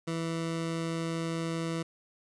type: tone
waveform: 20% pulse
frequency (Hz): 164.81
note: E3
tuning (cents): 0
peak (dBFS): -26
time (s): 0.07-1.83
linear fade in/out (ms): 10
effects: resampled to 22050 Hz + 10-bit